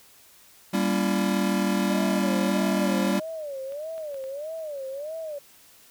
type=chord; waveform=square; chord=G diminished seventh; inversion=none; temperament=just; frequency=196 / 235.2 / 282.2 / 338.7 Hz; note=G3 / Bb3 / Db4 / Fb4; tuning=0 / +16 / +31 / +47 cents; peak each=-25 / -30 / -31 / -31 dBFS; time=0.73-3.2 s; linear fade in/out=10 ms
type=tone with vibrato; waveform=sine; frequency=587.3 Hz; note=D5; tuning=in tune; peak=-31 dBFS; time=1.9-5.39 s; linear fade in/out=10 ms; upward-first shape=sine; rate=1.6 Hz; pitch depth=180 cents each way
type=clicks; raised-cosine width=0.3 ms; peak=-33 dBFS; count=4; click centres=3.722 / 3.98 / 4.144 / 4.24 s
effects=white hiss -54 dBFS RMS until 5.9 s